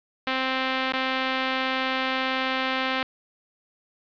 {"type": "tone with dropouts", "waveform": "5% pulse", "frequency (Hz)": 261.6, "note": "C4", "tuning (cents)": 0, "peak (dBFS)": -12, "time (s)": [0.27, 3.03], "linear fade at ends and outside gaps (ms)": 1, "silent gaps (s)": [0.923, 0.935], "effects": ["resampled to 11025 Hz", "8-bit"]}